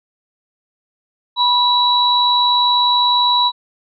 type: tone pair together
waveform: sine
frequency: 979 / 3916 Hz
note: B5 / B7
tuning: -15 / -15 cents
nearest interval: 2 octaves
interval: 2400 cents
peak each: -14 dBFS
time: 1.36-3.52 s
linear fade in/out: 50 ms
effects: none